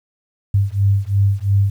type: beating tone pair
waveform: sine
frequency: 98 / 100.9 Hz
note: G2 / G#2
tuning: 0 / -49 cents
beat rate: 2.9 Hz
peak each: -16 / -16 dBFS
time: 0.54-1.7 s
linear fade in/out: 5 ms
effects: 8-bit